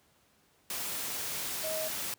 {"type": "tone in noise", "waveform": "sine", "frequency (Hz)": 630, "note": "D#5", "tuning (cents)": 21, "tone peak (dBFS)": -34, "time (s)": [1.64, 1.88], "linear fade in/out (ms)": 2, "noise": "white", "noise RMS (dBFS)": -36, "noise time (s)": [0.7, 2.14], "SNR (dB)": -1, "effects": ["pink hiss -67 dBFS RMS until 2.18 s", "high-pass 80 Hz 12 dB/octave"]}